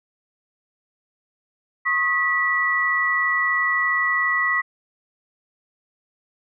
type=tone cluster; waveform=sine; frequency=1092 / 1249 / 1952 Hz; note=C#6 / D#6 / B6; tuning=-26 / +6 / -21 cents; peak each=-26 / -27 / -19 dBFS; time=1.85-4.62 s; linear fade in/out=20 ms; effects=none